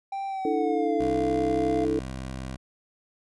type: tone with pitch glide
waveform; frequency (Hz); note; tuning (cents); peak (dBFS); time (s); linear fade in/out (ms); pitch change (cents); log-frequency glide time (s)
triangle; 784 to 690.4; G5 to F5; 0 to -20; -27; 0.12-1.85; 5; -220; 0.27-0.96
type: chord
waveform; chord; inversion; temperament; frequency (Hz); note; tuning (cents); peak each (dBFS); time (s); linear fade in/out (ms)
sine; D suspended second; none; equal with one note detuned; 293.7 / 324.9 / 440; D4 / E4 / A4; 0 / -25 / 0; -29 / -28 / -26; 0.45-1.99; 2
type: tone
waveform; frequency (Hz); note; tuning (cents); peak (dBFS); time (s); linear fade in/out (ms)
15% pulse; 65.1; C2; -8; -27; 0.99-2.57; 20
effects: resampled to 24000 Hz

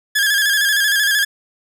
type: tone with vibrato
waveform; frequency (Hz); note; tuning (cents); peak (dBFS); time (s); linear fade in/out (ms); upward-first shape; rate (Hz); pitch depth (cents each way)
sawtooth; 1661.2; G#6; 0; -10; 0.15-1.25; 10; square; 13; 50
effects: none

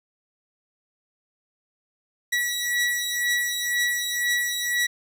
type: beating tone pair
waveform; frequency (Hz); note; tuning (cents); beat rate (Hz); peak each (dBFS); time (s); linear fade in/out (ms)
sawtooth; 1935 / 1937; B6 / B6; -36 / -34; 2; -24 / -21; 2.32-4.87; 10
effects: none

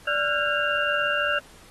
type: tone cluster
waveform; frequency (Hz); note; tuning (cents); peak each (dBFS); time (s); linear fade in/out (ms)
sine; 586 / 1364 / 1458 / 1611 / 2786; D5 / F6 / F#6 / G6 / F7; -4 / -41 / -26 / +47 / -5; -28; 0.07-1.39; 5
effects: pink hiss -51 dBFS RMS until 1.7 s + AAC 32 kbps

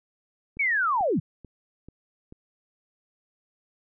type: click train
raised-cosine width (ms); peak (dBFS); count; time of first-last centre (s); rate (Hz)
3; -31; 5; 0.57-2.324; 2.28
type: linear sweep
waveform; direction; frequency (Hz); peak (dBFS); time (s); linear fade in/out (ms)
sine; down; 2316 to 110; -21; 0.59-1.2; 10
effects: none

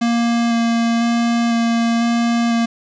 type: tone with vibrato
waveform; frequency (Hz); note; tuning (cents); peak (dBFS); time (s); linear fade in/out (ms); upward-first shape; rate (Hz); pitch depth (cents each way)
square; 233.1; A#3; 0; -15; 0.01-2.66; 10; square; 1; 9
effects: resampled to 16000 Hz + 7-bit

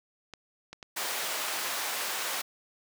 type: clicks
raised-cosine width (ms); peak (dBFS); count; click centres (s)
0.2; -25; 5; 0.337 / 0.73 / 0.828 / 1.233 / 1.59
type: high-pass noise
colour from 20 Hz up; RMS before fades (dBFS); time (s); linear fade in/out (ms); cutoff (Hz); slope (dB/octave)
pink; -33; 0.96-2.42; 10; 750; 12
effects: none

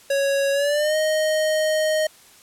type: tone with pitch glide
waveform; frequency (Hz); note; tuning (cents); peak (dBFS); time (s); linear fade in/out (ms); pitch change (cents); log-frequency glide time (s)
square; 554.4 to 622.3; C#5 to D#5; 0 to 0; -19; 0.1-2.07; 5; +200; 0.52-0.96
effects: white hiss -50 dBFS RMS until 2.42 s + low-pass 12000 Hz 12 dB/octave

